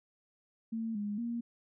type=tone with pitch steps; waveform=sine; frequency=225.6 / 206.3 / 235.1 Hz; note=A3 / G#3 / A#3; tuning=+44 / -11 / +15 cents; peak=-33 dBFS; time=0.72-1.41 s; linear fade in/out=10 ms; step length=230 ms; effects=none